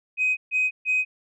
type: tone bursts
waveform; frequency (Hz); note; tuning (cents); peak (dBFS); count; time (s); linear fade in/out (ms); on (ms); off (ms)
sine; 2515; D#7; +18; -18; 3; 0.17-1.05; 50; 200; 140
effects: tanh soft clip ceiling -15 dBFS